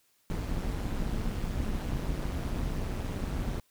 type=noise with amplitude modulation; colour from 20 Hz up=brown; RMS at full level=-29 dBFS; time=0.3-3.6 s; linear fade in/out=0 ms; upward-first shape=sine; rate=193 Hz; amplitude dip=70%; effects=white hiss -69 dBFS RMS until 3.7 s